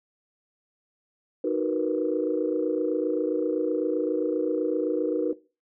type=chord; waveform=sine; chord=B major seventh; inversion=first; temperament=equal; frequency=311.1 / 370 / 466.2 / 493.9 Hz; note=D#4 / F#4 / A#4 / B4; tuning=0 / 0 / 0 / 0 cents; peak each=-28 dBFS; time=1.44-5.33 s; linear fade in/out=5 ms; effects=noise-tail reverb RT60 0.3 s tail -18 dB re dry + tanh soft clip ceiling -13 dBFS